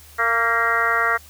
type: harmonic tone with a mistuned harmonic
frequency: 230 Hz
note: A#3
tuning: 23 cents flat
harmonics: 2 / 3 / 4 / 5 / 6 / 7 / 8 / 9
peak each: -29 / -27 / -32 / -24 / -21 / -26 / -22 / -32 dBFS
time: 0.18-1.18 s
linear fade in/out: 20 ms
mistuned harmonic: 8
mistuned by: +40 cents
effects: added 76 Hz sine -47 dBFS peak until 1.29 s + white hiss -47 dBFS RMS until 1.29 s